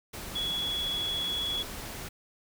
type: tone in noise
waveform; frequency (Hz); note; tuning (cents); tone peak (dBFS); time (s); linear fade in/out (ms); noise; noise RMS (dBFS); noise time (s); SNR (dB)
sine; 3369; G#7; +24; -29; 0.35-1.63; 10; pink; -40; 0.13-2.09; +8
effects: none